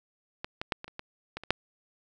clicks, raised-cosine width 0.3 ms, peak -18 / -17 / -11 / -23 / -29 / -21 / -20 / -26 / -6 dBFS, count 9, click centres 0.445 / 0.615 / 0.722 / 0.844 / 0.88 / 0.994 / 1.37 / 1.436 / 1.506 s, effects none

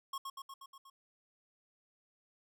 square tone with echo, 1088 Hz, C#6, 33 cents flat, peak -38 dBFS, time 0.13-0.18 s, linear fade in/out 5 ms, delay 120 ms, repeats 6, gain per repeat -3 dB, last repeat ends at 0.9 s, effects none

